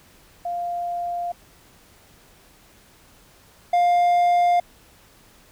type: tone pair in turn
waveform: sine / triangle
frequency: 698.5 / 703.4 Hz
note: F5 / F5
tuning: 0 / +12 cents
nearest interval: unison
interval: 12 cents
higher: second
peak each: -24 / -13 dBFS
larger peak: second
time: 0.45-1.32 / 3.73-4.6 s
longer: neither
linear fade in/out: 5 ms
effects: pink hiss -53 dBFS RMS until 5.51 s